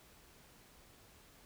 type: silence
effects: pink hiss -62 dBFS RMS until 1.45 s